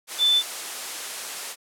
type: tone in noise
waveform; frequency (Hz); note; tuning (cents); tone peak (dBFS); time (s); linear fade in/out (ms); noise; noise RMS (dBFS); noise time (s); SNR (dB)
sine; 3520; A7; 0; -16; 0.18-0.43; 50; white; -32; 0.07-1.56; +13
effects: high-pass 400 Hz 12 dB/octave + low-pass 11000 Hz 12 dB/octave